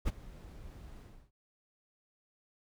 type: noise with ADSR envelope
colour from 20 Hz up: brown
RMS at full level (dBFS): -28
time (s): 0.05-1.31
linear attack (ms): 30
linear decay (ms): 26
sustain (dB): -21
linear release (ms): 310
effects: none